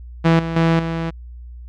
sawtooth tone with level steps, 164.81 Hz, E3, in tune, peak -7 / -18 / -9 / -17 dBFS, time 0.24-1.11 s, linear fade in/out 20 ms, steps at 0.39 / 0.56 / 0.79 s, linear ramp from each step 5 ms, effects added 60 Hz sine -33 dBFS peak until 1.68 s + low-pass 3000 Hz 12 dB/octave

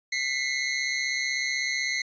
sawtooth tone pair together, 2003 / 2139 Hz, B6 / C7, +24 / +38 cents, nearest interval minor second, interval 114 cents, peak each -25 dBFS, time 0.12-2.02 s, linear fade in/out 5 ms, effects resampled to 16000 Hz

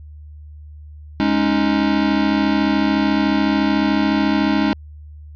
square chord, Ab suspended fourth, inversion none, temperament equal, 207.7 / 277.2 / 311.1 Hz, Ab3 / Db4 / Eb4, 0 / 0 / 0 cents, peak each -20 dBFS, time 1.2-4.73 s, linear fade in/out 0 ms, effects added 75 Hz sine -35 dBFS peak until 5.35 s + resampled to 11025 Hz

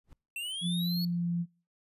brown noise with exponential growth, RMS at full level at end -45 dBFS, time 0.04-0.13 s, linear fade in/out 1 ms, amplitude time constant 19 ms
square linear sweep, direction up, 2668 to 4435 Hz, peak -35 dBFS, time 0.36-1.05 s, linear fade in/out 2 ms
sine tone with pitch glide, 174.61 to 172.11 Hz, F3 to F3, 0 to -25 cents, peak -28 dBFS, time 0.61-1.46 s, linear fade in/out 50 ms, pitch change -25 cents, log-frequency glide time 0.94-1.31 s
effects noise-tail reverb RT60 0.4 s tail -26 dB re dry + resampled to 32000 Hz

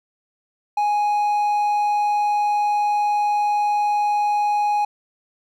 triangle tone, 830.6 Hz, G#5, in tune, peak -15 dBFS, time 0.77-4.85 s, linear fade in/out 5 ms, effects none

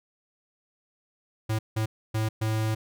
square tone bursts at uneven times, 109.7 Hz, A2, 5 cents flat, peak -25 dBFS, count 4, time 1.49-1.59 / 1.76-1.86 / 2.14-2.29 / 2.41-2.75 s, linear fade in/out 10 ms, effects none

